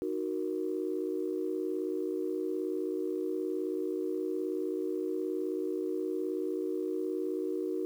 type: chord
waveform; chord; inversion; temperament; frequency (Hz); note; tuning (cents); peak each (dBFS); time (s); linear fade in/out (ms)
sine; D# minor; none; equal; 311.1 / 370 / 466.2; D#4 / F#4 / A#4; 0 / 0 / 0; -35 / -33 / -37; 0.02-7.85; 0
effects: tanh soft clip ceiling -21 dBFS + 10-bit